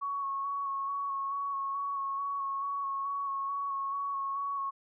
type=tone with vibrato; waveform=sine; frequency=1108.7 Hz; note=C#6; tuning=in tune; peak=-31 dBFS; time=0.01-4.71 s; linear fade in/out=20 ms; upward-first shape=square; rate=2.3 Hz; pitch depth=17 cents each way; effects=none